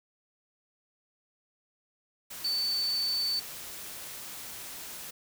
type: tone in noise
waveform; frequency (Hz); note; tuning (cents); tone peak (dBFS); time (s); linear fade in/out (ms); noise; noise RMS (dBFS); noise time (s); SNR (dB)
sine; 4516; C#8; +31; -27; 2.44-3.4; 10; white; -42; 2.3-5.11; +12
effects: none